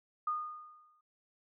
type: tone with exponential decay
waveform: sine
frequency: 1226 Hz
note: D#6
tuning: 26 cents flat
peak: -29 dBFS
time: 0.27-1.01 s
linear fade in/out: 5 ms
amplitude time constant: 160 ms
effects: none